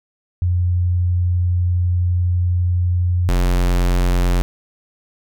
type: tone pair in turn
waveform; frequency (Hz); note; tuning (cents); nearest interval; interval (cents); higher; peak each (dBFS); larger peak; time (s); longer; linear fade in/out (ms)
sine / square; 88.8 / 44.55; F2 / F1; +29 / +35; octave; 1194; first; -14; neither; 0.42-3.29 / 3.29-4.42; first; 0
effects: none